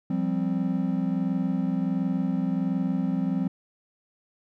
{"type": "chord", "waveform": "triangle", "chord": "F suspended second", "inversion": "none", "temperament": "equal", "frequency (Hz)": [174.61, 196, 261.6], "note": ["F3", "G3", "C4"], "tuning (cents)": [0, 0, 0], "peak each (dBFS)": -26, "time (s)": [0.1, 3.48], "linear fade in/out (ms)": 5, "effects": []}